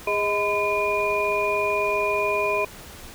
sine tone cluster, 410.8 / 629 / 1010 / 2430 Hz, G#4 / D#5 / B5 / D#7, -19 / +19 / +39 / -42 cents, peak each -26 dBFS, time 0.07-2.65 s, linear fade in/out 5 ms, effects pink hiss -42 dBFS RMS until 3.14 s

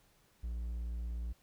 triangle tone, 58.4 Hz, A#1, 4 cents sharp, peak -34 dBFS, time 0.43-1.33 s, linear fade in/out 10 ms, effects pink hiss -69 dBFS RMS until 1.42 s

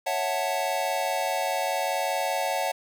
square chord, F# minor seventh, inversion second, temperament equal, 554.4 / 659.3 / 740 / 880 Hz, C#5 / E5 / F#5 / A5, 0 / 0 / 0 / 0 cents, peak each -32 / -32 / -30 / -32 dBFS, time 0.06-2.72 s, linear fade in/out 10 ms, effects none

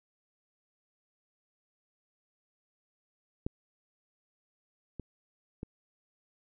clicks, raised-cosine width 3 ms, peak -19 / -26 / -25 dBFS, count 3, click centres 3.465 / 4.997 / 5.631 s, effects none

